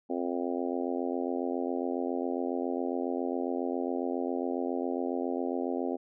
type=harmonic tone; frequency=87.3 Hz; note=F2; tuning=in tune; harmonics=3 / 4 / 5 / 6 / 7 / 8 / 9; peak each=-33 / -35 / -37 / -39 / -40 / -41 / -42 dBFS; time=0.09-5.97 s; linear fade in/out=20 ms; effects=none